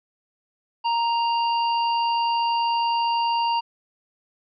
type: harmonic tone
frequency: 932.3 Hz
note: A#5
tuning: in tune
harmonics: 1 / 3 / 5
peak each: -20 / -30 / -34 dBFS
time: 0.84-3.61 s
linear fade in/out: 20 ms
effects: none